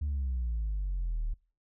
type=exponential sweep; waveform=sine; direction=down; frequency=75.5 to 36.38 Hz; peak=-27 dBFS; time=0.01-1.34 s; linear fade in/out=10 ms; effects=noise-tail reverb RT60 0.4 s tail -26 dB re dry + tanh soft clip ceiling -27 dBFS